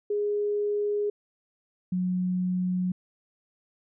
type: tone pair in turn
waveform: sine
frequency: 413.5 / 182.18 Hz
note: G#4 / F#3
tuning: -8 / -27 cents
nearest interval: octave + major second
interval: 1419 cents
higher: first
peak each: -24 dBFS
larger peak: neither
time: 0.1-1.1 / 1.92-2.92 s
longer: neither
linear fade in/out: 5 ms
effects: none